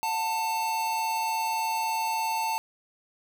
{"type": "tone pair together", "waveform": "square", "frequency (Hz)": [729, 891.7], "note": ["F#5", "A5"], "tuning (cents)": [-26, 23], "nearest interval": "minor third", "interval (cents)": 349, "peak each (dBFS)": [-38, -27], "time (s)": [0.03, 2.58], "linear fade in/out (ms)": 0, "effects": []}